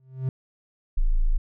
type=tone with exponential growth; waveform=triangle; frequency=130.81 Hz; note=C3; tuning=in tune; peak=-18 dBFS; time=0-0.29 s; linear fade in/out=2 ms; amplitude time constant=62 ms
type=tone; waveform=sine; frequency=27.5 Hz; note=A0; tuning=in tune; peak=-17 dBFS; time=0.97-1.38 s; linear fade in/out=10 ms
effects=none